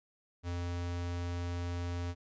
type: tone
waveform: square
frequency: 87.31 Hz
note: F2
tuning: in tune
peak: -35 dBFS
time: 0.43-2.15 s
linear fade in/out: 50 ms
effects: resampled to 16000 Hz